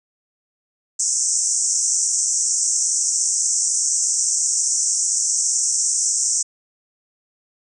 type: band-pass noise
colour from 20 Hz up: white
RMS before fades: -20 dBFS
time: 0.99-6.43 s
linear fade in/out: 10 ms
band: 5600 to 8400 Hz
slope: 96 dB/octave
effects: none